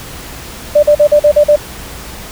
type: tone bursts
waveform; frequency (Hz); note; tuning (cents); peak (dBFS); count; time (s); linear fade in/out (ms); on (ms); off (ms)
sine; 592; D5; +14; -3; 7; 0.75-1.562; 10; 80; 42
effects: added 60 Hz sine -35 dBFS peak until 2.31 s + pink hiss -29 dBFS RMS until 2.31 s